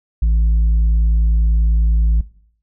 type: tone with tanh clipping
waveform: sine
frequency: 55.1 Hz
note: A1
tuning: 3 cents sharp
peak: -12 dBFS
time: 0.22-2.21 s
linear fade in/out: 5 ms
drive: 3 dB
effects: noise-tail reverb RT60 0.6 s tail -19 dB re dry